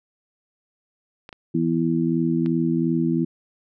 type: clicks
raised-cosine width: 0.3 ms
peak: -23 dBFS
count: 3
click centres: 1.291 / 1.328 / 2.461 s
type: harmonic tone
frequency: 82.8 Hz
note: E2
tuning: 8 cents sharp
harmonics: 2 / 3 / 4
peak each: -23 / -23 / -23 dBFS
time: 1.54-3.25 s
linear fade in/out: 10 ms
effects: none